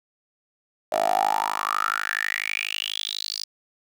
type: tone with high-pass filter sweep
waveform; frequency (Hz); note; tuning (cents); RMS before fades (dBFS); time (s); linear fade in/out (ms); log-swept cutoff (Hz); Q
10% pulse; 52.1; G#1; +6; -26; 0.92-3.44; 5; 610 to 4900; 8.4
effects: none